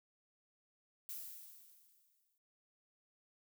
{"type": "noise with exponential decay", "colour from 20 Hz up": "violet", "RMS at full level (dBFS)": -44, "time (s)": [1.09, 2.38], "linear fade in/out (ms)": 1, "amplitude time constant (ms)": 280, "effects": []}